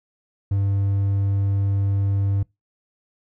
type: tone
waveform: triangle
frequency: 99 Hz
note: G2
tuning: 18 cents sharp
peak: -16 dBFS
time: 0.51-2.43 s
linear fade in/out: 5 ms
effects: noise-tail reverb RT60 0.2 s tail -24 dB re dry